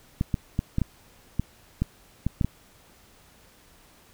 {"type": "clicks", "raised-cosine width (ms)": 5, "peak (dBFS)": -11, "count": 10, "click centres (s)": [0.211, 0.342, 0.591, 0.784, 0.817, 1.396, 1.82, 2.266, 2.412, 2.446], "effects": ["pink hiss -56 dBFS RMS until 4.13 s"]}